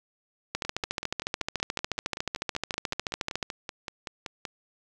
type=two click trains; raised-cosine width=0.2 ms; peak=-17 / -11 dBFS; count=21 / 41; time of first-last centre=0.65-4.452 / 0.55-3.428 s; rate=5.26 / 13.9 Hz; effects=none